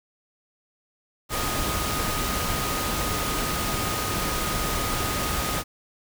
sine tone in noise, 1244.5 Hz, D#6, in tune, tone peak -32 dBFS, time 1.29-5.64 s, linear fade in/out 50 ms, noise pink, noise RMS -27 dBFS, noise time 1.29-5.64 s, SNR -8 dB, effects none

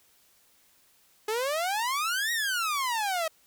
sawtooth exponential two-way sweep, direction up then down, 417.7 to 1914 to 627 Hz, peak -23 dBFS, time 1.28-3.28 s, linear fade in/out 5 ms, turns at 2.32 s, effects white hiss -63 dBFS RMS until 3.46 s

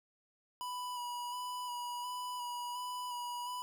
square tone with vibrato, 981 Hz, B5, 12 cents flat, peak -39 dBFS, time 0.61-3.62 s, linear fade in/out 0 ms, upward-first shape square, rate 1.4 Hz, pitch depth 18 cents each way, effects none

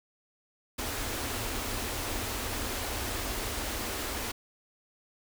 pink band-stop noise, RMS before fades -34 dBFS, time 0.78-4.32 s, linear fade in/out 10 ms, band 120 to 210 Hz, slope 96 dB/octave, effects none

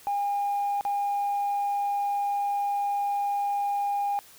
sine tone with dropouts, 810 Hz, G#5, 43 cents flat, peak -23 dBFS, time 0.07-4.19 s, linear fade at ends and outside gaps 0 ms, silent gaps 0.81-0.851 s, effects tanh soft clip ceiling -21 dBFS + white hiss -52 dBFS RMS until 4.38 s

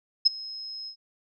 sine tone with ADSR envelope, 5140 Hz, E8, 45 cents flat, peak -12 dBFS, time 0.25-0.96 s, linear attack 16 ms, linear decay 15 ms, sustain -23 dB, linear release 86 ms, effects none

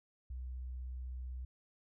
sine tone with vibrato, 63 Hz, B1, 35 cents sharp, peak -40 dBFS, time 0.3-1.45 s, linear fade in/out 5 ms, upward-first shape sine, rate 16 Hz, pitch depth 10 cents each way, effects none

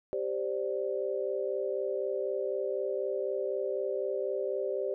sine chord, G suspended fourth, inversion none, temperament equal, 392 / 523.3 / 587.3 Hz, G4 / C5 / D5, 0 / 0 / 0 cents, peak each -33 / -34 / -35 dBFS, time 0.13-4.94 s, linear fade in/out 0 ms, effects none

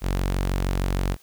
sawtooth tone, 46.36 Hz, F#1, 4 cents sharp, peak -18 dBFS, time 0.01-1.17 s, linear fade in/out 50 ms, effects white hiss -56 dBFS RMS until 1.22 s

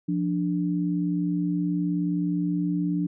sine tone pair together, 174.64 / 293.7 Hz, F3 / D4, 0 / 0 cents, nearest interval major sixth, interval 900 cents, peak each -25 / -26 dBFS, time 0.08-3.07 s, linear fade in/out 10 ms, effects none

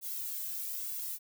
violet noise with flanger, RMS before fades -38 dBFS, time 0.01-1.19 s, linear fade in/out 50 ms, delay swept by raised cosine 1.6 to 2.12 ms, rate 1.1 Hz, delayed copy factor -0.8, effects none

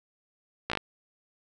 slowing click train, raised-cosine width 0.3 ms, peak -13 dBFS, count 5, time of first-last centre 0.7-0.773 s, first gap 16 ms, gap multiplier 1.09, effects none

